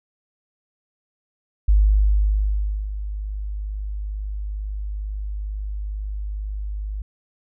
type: tone with ADSR envelope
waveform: sine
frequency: 51.1 Hz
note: G#1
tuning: 27 cents flat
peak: -11 dBFS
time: 1.68-7.02 s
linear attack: 8 ms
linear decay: 1200 ms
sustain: -14 dB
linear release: 4 ms
effects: none